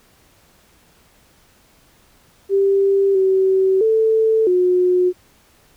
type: tone with pitch steps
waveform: sine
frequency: 393.3 / 380.9 / 442.6 / 362.1 Hz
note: G4 / G4 / A4 / F#4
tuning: +6 / -50 / +10 / -37 cents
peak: -12 dBFS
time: 2.49-5.13 s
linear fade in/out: 50 ms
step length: 660 ms
effects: pink hiss -54 dBFS RMS until 5.76 s